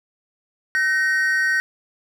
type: tone pair together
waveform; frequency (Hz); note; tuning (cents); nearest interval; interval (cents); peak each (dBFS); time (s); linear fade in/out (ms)
triangle; 1528.5 / 1870; G6 / A#6; -44 / +5; minor third; 349; -18; 0.75-1.6; 0
effects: none